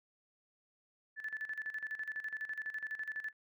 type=tone with tremolo; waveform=sine; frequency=1743 Hz; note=A6; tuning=17 cents flat; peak=-36 dBFS; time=1.16-3.33 s; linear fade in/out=50 ms; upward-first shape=square; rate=12 Hz; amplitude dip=75%; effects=none